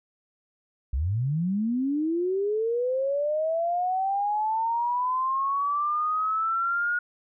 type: linear sweep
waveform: sine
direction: up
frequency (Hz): 58.27 to 1445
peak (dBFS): -23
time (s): 0.93-6.99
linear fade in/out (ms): 5
effects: none